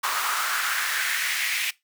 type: noise with high-pass filter sweep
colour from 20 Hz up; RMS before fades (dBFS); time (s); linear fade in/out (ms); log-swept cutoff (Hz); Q
pink; -26; 0.03-1.71; 10; 1100 to 2300; 3.3
effects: noise-tail reverb RT60 0.2 s tail -21 dB re dry

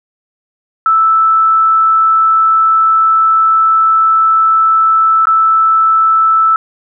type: tone with dropouts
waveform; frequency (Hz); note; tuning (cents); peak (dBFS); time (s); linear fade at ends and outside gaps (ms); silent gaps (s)
sine; 1317; E6; -2; -6; 0.86-6.56; 1; 5.255-5.27
effects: none

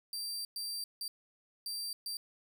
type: tone bursts at uneven times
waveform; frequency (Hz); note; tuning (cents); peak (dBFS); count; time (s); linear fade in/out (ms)
sawtooth; 4699; D8; 0; -34; 5; 0.13-0.45 / 0.56-0.84 / 1.01-1.08 / 1.66-1.93 / 2.06-2.17; 2
effects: none

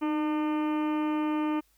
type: harmonic tone with a mistuned harmonic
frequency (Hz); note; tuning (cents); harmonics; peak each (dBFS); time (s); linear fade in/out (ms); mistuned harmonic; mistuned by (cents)
301.6; D4; +46; 1 / 2 / 3 / 4 / 5 / 6 / 7 / 8 / 9 / 10; -26 / -40 / -36 / -39 / -50 / -50 / -50 / -47 / -53 / -52; 0.01-1.61; 20; 1; +30
effects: added 50 Hz sine -68 dBFS peak until 1.77 s + white hiss -68 dBFS RMS until 1.77 s

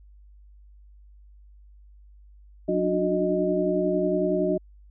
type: tone cluster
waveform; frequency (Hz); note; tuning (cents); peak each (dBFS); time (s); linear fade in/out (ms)
sine; 182.7 / 295.9 / 306.8 / 366 / 620; F#3 / D4 / D#4 / F#4 / D#5; -22 / +13 / -24 / -19 / -6; -29 / -29 / -33 / -25 / -26; 2.68-4.58; 10
effects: added 50 Hz sine -48 dBFS peak until 4.9 s

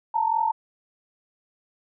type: tone pair together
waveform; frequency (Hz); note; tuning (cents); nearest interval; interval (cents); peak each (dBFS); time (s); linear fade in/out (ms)
sine; 880 / 924; A5 / A#5; 0 / -16; minor second; 84; -23; 0.14-0.52; 10
effects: none

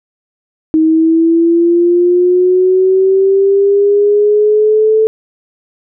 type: linear sweep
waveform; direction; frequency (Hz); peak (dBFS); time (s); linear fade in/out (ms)
sine; up; 314.8 to 440; -6; 0.74-5.07; 0
effects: none

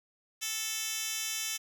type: tone with high-pass filter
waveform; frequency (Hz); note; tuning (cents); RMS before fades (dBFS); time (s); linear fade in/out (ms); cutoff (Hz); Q
10% pulse; 440; A4; 0; -35; 0.41-1.58; 20; 4100; 1.5
effects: none

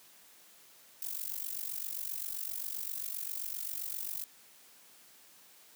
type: noise with amplitude modulation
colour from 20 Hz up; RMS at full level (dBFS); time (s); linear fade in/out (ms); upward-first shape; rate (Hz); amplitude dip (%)
violet; -35; 1.02-4.24; 2; sine; 47.6; 85
effects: white hiss -59 dBFS RMS until 5.75 s + high-pass 150 Hz 12 dB/octave

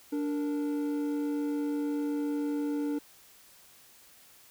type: tone pair together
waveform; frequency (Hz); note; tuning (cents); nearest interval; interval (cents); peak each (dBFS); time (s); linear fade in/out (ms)
triangle; 291.7 / 463.4; D4 / A#4; -12 / -10; minor sixth; 802; -27 / -36; 0.12-2.99; 10
effects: white hiss -57 dBFS RMS until 4.5 s

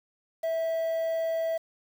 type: tone with quantisation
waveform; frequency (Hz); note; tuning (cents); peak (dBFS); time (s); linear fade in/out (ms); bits
triangle; 654; E5; -14; -24; 0.43-1.58; 10; 8
effects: none

